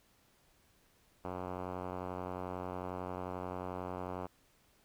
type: tone with low-pass filter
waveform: 5% pulse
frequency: 91.2 Hz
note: F#2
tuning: 24 cents flat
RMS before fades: -41 dBFS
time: 1.24-4.27 s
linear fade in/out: 10 ms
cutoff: 1200 Hz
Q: 0.96
effects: pink hiss -69 dBFS RMS until 4.84 s